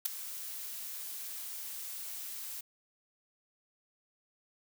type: noise with ADSR envelope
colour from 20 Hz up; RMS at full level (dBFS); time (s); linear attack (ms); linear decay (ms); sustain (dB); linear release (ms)
blue; -27; 0.05-2.61; 9; 6; -15; 6
effects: none